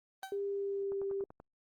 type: tone with exponential decay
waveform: 30% pulse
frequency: 770 Hz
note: G5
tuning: 31 cents flat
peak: -35 dBFS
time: 0.23-0.41 s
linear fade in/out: 1 ms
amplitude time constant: 37 ms
type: tone with pitch glide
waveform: sine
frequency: 400 to 393.6 Hz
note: G4 to G4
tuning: +35 to +7 cents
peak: -33 dBFS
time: 0.32-1.24 s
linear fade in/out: 2 ms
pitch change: -28 cents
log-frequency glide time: 0.43-1.06 s
type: click train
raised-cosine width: 1 ms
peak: -36 dBFS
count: 6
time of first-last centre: 0.92-1.401 s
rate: 10.4 Hz
effects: Opus 24 kbps